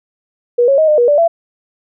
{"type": "tone with pitch steps", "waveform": "sine", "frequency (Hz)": [482.5, 550, 629, 606, 481.2, 584, 671], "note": ["B4", "C#5", "D#5", "D#5", "B4", "D5", "E5"], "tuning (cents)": [-40, -14, 19, -46, -45, -10, 31], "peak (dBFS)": -7, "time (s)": [0.58, 1.28], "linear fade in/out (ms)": 10, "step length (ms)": 100, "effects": []}